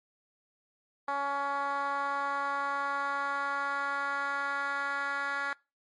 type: tone with band-pass filter sweep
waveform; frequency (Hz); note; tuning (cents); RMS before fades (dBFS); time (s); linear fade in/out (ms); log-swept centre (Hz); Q
10% pulse; 280.6; C#4; +21; -32; 1.08-5.53; 2; 990 to 1600; 2.2
effects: noise-tail reverb RT60 0.3 s tail -25 dB re dry + MP3 48 kbps